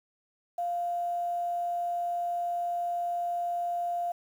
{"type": "tone with quantisation", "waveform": "sine", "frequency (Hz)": 698, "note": "F5", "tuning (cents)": -1, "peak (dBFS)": -28, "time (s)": [0.58, 4.12], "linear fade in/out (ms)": 5, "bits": 9, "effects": []}